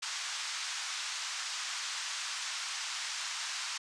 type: band-pass noise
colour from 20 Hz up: white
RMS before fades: -38 dBFS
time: 0.02-3.78 s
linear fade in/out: 10 ms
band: 970 to 6800 Hz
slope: 24 dB/octave
effects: resampled to 22050 Hz